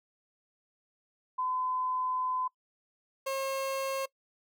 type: tone pair in turn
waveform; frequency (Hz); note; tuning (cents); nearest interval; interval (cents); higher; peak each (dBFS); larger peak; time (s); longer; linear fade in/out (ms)
sine / 30% pulse; 1017 / 538.7; C6 / C#5; -50 / -50; major seventh; 1100; first; -29 / -28; second; 1.38-2.48 / 3.26-4.06; first; 10
effects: noise-tail reverb RT60 0.1 s tail -22 dB re dry